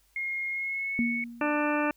sine tone with pitch glide, 2143 to 2213 Hz, C7 to C#7, +41 to -3 cents, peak -29 dBFS, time 0.16-1.24 s, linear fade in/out 2 ms, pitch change +56 cents, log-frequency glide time 0.49-0.99 s
sine tone with exponential decay, 235.9 Hz, A#3, 21 cents sharp, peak -22 dBFS, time 0.99-1.73 s, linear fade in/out 0 ms, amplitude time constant 160 ms
harmonic tone, 296.6 Hz, D4, 17 cents sharp, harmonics 1 / 2 / 3 / 4 / 5 / 6 / 8 / 9, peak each -28 / -31 / -33 / -34 / -35 / -36 / -37 / -38 dBFS, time 1.41-1.91 s, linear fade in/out 2 ms
effects added 50 Hz sine -67 dBFS peak until 1.96 s + white hiss -67 dBFS RMS until 1.96 s

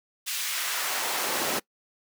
pink noise with high-pass filter sweep, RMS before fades -29 dBFS, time 0.26-1.6 s, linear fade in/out 20 ms, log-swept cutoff 3000 to 250 Hz, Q 0.81, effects noise-tail reverb RT60 0.1 s tail -23 dB re dry

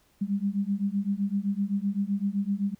sine beating tone pair, 196 / 203.8 Hz, G3 / G#3, 0 / -32 cents, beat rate 7.8 Hz, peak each -28 dBFS, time 0.21-2.75 s, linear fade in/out 10 ms, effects pink hiss -65 dBFS RMS until 2.79 s

